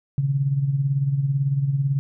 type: tone with tremolo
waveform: sine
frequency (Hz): 138.59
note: C#3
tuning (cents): 0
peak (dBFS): -16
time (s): 0.18-1.99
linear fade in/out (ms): 0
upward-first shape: sine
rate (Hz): 18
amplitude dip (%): 60
effects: none